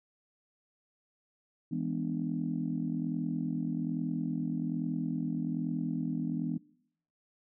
sine chord, E dominant seventh, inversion none, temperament just, 164.81 / 206 / 247.2 / 296.7 Hz, E3 / G#3 / B3 / D4, 0 / -14 / +2 / +18 cents, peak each -35 / -38 / -34 / -37 dBFS, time 1.71-6.58 s, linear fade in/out 10 ms, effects noise-tail reverb RT60 0.7 s tail -23 dB re dry + tanh soft clip ceiling -20 dBFS

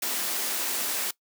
white high-pass noise, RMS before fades -29 dBFS, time 0.02-1.11 s, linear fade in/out 5 ms, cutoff 200 Hz, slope 96 dB/octave, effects noise-tail reverb RT60 0.1 s tail -20 dB re dry

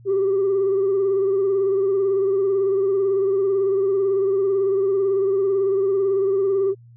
sine tone with vibrato, 390 Hz, G4, 9 cents flat, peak -15 dBFS, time 0.05-6.75 s, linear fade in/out 50 ms, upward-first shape sine, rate 18 Hz, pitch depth 47 cents each way, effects tanh soft clip ceiling -14 dBFS + added 118 Hz sine -44 dBFS peak until 6.96 s

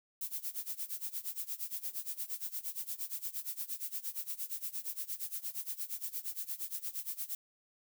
violet noise with tremolo, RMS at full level -37 dBFS, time 0.21-7.35 s, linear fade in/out 2 ms, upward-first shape sine, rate 8.6 Hz, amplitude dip 90%, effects none

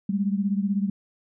sine beating tone pair, 196 / 212 Hz, G3 / G#3, 0 / +36 cents, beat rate 16 Hz, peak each -23 / -27 dBFS, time 0.09-0.9 s, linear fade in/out 5 ms, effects none

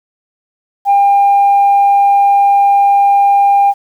sine tone, 801 Hz, G5, 37 cents sharp, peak -4 dBFS, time 0.85-3.74 s, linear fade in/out 50 ms, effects tanh soft clip ceiling -3 dBFS + 7-bit

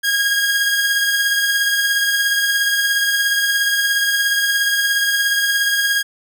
sawtooth beating tone pair, 1633 / 1650 Hz, G#6 / G#6, -30 / -12 cents, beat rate 17 Hz, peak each -12 / -21 dBFS, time 0.03-6.03 s, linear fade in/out 20 ms, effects none

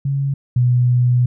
sine tone pair in turn, 138.59 / 123.47 Hz, C#3 / B2, 0 / 0 cents, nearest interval major second, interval 200 cents, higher first, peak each -16 / -11 dBFS, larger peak second, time 0.05-0.34 / 0.56-1.26 s, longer second, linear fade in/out 5 ms, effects none

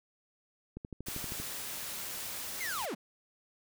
click train, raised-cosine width 3 ms, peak -28 dBFS, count 9, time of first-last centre 0.77-1.4 s, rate 12.7 Hz
white noise, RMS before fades -40 dBFS, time 1.06-2.86 s, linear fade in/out 10 ms
45% pulse linear sweep, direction down, 2217 to 158.1 Hz, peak -35 dBFS, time 2.6-2.95 s, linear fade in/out 10 ms
effects none

